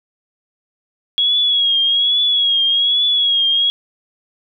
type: tone with vibrato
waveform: sine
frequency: 3322 Hz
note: G#7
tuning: in tune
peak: -12 dBFS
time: 1.18-3.7 s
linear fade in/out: 0 ms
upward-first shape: triangle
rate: 1.2 Hz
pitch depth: 67 cents each way
effects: none